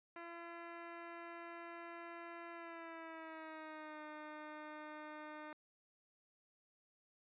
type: tone with pitch glide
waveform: 10% pulse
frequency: 339.5 to 304.2 Hz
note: F4 to D#4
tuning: -49 to -39 cents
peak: -40 dBFS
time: 0.16-5.53 s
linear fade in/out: 2 ms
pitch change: -190 cents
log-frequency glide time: 2.52-4.02 s
effects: resampled to 8000 Hz